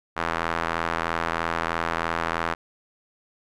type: tone with band-pass filter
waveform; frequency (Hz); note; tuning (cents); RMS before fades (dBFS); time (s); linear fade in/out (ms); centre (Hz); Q
sawtooth; 83.1; E2; +15; -27; 0.16-2.55; 20; 1300; 1.4
effects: none